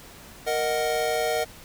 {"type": "chord", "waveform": "square", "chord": "D# minor", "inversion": "second", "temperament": "equal", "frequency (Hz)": [466.2, 622.3, 740], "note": ["A#4", "D#5", "F#5"], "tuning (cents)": [0, 0, 0], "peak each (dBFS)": [-28, -28, -29], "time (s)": [0.46, 1.45], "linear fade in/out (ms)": 20, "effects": ["pink hiss -46 dBFS RMS until 1.64 s"]}